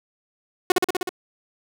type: tone with echo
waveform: sawtooth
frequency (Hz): 365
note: F#4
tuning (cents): -24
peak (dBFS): -9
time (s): 0.7-0.72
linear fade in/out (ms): 2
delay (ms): 62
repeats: 6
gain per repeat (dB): -2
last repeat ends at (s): 1.092
effects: none